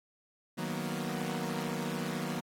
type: chord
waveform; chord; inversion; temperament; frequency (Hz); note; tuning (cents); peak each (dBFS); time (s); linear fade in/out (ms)
sawtooth; B major seventh; first; equal; 155.56 / 185 / 233.1 / 246.9; D#3 / F#3 / A#3 / B3; 0 / 0 / 0 / 0; -35 / -34 / -35 / -37; 0.57-2.41; 20
effects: AAC 48 kbps